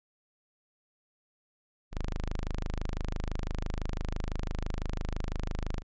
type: tone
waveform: sawtooth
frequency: 25.96 Hz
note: G#0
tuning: in tune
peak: -27 dBFS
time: 1.91-5.83 s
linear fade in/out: 50 ms
effects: resampled to 16000 Hz